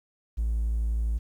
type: tone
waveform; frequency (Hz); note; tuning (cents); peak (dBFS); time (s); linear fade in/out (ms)
triangle; 56; A1; +31; -21; 0.37-1.19; 20
effects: tanh soft clip ceiling -19 dBFS + 10-bit